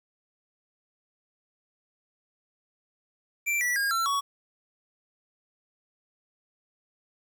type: tone with pitch steps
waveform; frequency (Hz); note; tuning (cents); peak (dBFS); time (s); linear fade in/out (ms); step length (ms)
square; 2349 / 1952.6 / 1623.1 / 1349.1 / 1121.5; D7 / B6 / G#6 / E6 / C#6; 0 / -20 / -40 / +40 / +20; -25; 3.46-4.21; 20; 150
effects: 10-bit